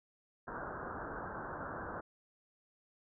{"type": "low-pass noise", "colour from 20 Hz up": "white", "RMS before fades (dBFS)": -43, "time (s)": [0.47, 2.01], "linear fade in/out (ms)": 10, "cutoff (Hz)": 1600, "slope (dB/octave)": 96, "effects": []}